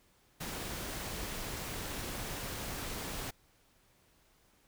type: noise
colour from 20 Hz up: pink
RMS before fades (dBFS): -40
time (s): 0.4-3.31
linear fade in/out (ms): 10
effects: pink hiss -68 dBFS RMS until 4.67 s